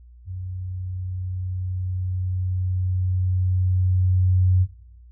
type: tone with level ramp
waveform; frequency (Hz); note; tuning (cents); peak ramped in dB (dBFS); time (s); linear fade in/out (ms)
sine; 92.1; F#2; -7; -29 to -14; 0.25-4.67; 50
effects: noise-tail reverb RT60 0.7 s tail -18 dB re dry + added 60 Hz sine -44 dBFS peak until 5.11 s